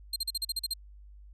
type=tone bursts; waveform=sawtooth; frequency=4186 Hz; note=C8; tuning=in tune; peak=-26 dBFS; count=9; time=0.13-0.737 s; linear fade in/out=5 ms; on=31 ms; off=41 ms; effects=added 50 Hz sine -48 dBFS peak until 1.33 s + resampled to 32000 Hz